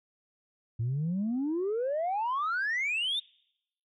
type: exponential sweep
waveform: sine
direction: up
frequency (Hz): 110 to 3715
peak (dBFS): -26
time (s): 0.79-3.2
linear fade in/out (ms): 10
effects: noise-tail reverb RT60 0.8 s tail -26 dB re dry + tanh soft clip ceiling -25 dBFS